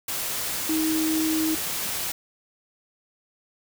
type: tone in noise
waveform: sine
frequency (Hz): 316.4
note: D#4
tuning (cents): +29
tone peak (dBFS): -22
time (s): 0.69-1.55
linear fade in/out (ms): 5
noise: white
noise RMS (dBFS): -29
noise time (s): 0.08-2.12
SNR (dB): +4
effects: none